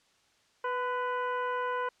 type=harmonic tone with a mistuned harmonic; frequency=493.9 Hz; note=B4; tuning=in tune; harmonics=1 / 2 / 3 / 4 / 5 / 6; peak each=-34 / -32 / -37 / -47 / -51 / -52 dBFS; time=0.64-1.89 s; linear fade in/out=5 ms; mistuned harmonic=2; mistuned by=+37 cents; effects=white hiss -67 dBFS RMS until 2 s + low-pass 6000 Hz 12 dB/octave